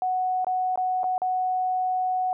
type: tone with dropouts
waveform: sine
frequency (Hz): 740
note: F#5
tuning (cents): 0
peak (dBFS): -22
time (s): 0.02-2.33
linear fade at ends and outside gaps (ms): 1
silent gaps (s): 0.446-0.468 / 0.758-0.775 / 1.033-1.041 / 1.18-1.218
effects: none